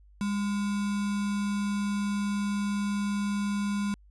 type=tone with sample-and-hold; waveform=sine; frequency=202.7 Hz; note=G#3; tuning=42 cents flat; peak=-26 dBFS; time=0.21-3.94 s; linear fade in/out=0 ms; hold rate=1225 Hz; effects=added 50 Hz sine -53 dBFS peak until 4.1 s + resampled to 24000 Hz